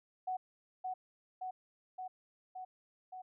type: tone with echo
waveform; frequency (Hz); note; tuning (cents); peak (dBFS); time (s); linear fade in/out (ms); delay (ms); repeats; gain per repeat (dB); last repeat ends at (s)
sine; 743; F#5; +7; -34; 0.27-0.37; 10; 570; 5; -2; 3.22
effects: none